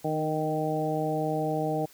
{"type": "harmonic tone with a mistuned harmonic", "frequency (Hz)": 155.56, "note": "D#3", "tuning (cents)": 0, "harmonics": [1, 2, 3, 4, 5], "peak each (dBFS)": [-32, -32, -32, -32, -32], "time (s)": [0.04, 1.86], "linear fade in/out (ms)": 10, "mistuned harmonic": 2, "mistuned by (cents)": -18, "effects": ["white hiss -55 dBFS RMS until 1.93 s"]}